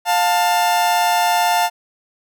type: tone pair together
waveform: 40% pulse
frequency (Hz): 706 / 888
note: F5 / A5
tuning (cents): +19 / +16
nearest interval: major third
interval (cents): 397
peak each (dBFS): -16 / -16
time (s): 0.05-1.7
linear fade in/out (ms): 50
effects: none